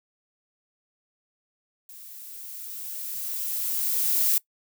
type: noise with level ramp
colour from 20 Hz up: violet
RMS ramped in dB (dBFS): -45 to -21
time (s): 1.89-4.38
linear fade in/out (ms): 2
effects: noise-tail reverb RT60 0.1 s tail -22 dB re dry